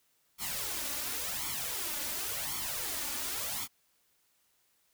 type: noise with flanger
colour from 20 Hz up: white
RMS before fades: -36 dBFS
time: 0.38-3.68 s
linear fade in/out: 50 ms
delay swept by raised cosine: 0.9 to 3.5 ms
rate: 0.92 Hz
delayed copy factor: +0.7
effects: white hiss -72 dBFS RMS until 4.93 s